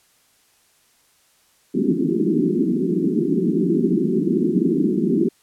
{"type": "band-pass noise", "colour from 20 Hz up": "white", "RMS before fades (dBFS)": -19, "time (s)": [1.74, 5.29], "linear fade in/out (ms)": 10, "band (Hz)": [160, 390], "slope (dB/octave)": 96, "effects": ["white hiss -59 dBFS RMS until 5.42 s", "low-pass 12000 Hz 12 dB/octave"]}